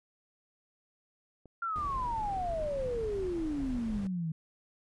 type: clicks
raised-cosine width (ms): 2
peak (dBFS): -39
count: 4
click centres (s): 1.457 / 2.368 / 2.873 / 3.243
type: exponential sweep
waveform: sine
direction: down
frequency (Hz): 1396.9 to 155.56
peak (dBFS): -31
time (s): 1.62-4.32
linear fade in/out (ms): 5
type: noise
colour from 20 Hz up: brown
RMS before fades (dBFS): -41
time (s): 1.76-4.07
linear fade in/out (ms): 0
effects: resampled to 24000 Hz